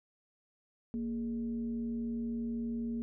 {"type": "tone with frequency modulation", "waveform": "sine", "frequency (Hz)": 233.1, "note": "A#3", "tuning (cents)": 0, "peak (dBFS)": -33, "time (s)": [0.94, 3.02], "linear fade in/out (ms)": 0, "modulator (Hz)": 185, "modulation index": 0.37, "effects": []}